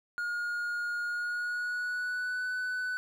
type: tone with pitch glide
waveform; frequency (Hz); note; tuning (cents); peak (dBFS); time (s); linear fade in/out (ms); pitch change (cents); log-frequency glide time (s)
triangle; 1430 to 1497.6; F6 to F#6; +41 to +20; -29; 0.18-2.97; 0; +79; 1.05-2.48
effects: none